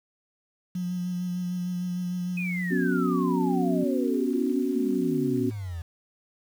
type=tone with vibrato; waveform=sine; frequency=179.1 Hz; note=F3; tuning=44 cents sharp; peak=-27 dBFS; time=0.75-3.84 s; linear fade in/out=5 ms; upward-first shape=sine; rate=6.6 Hz; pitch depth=19 cents each way
type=exponential sweep; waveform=sine; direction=down; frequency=2553 to 79.9 Hz; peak=-31 dBFS; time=2.37-5.82 s; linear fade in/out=5 ms
type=chord; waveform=sine; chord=B suspended second; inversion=none; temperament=just; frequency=246.9 / 277.8 / 370.4 Hz; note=B3 / C#4 / F#4; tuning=0 / +4 / +2 cents; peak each=-27 / -27 / -29 dBFS; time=2.7-5.51 s; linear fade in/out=20 ms
effects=8-bit